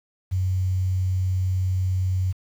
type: tone with quantisation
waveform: sine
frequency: 92.9 Hz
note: F#2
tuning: 7 cents sharp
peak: -20 dBFS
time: 0.31-2.33 s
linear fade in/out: 20 ms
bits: 8
effects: none